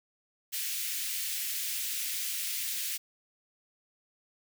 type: high-pass noise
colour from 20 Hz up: white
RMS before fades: -34 dBFS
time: 0.52-2.98 s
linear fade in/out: 20 ms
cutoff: 2000 Hz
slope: 24 dB/octave
effects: none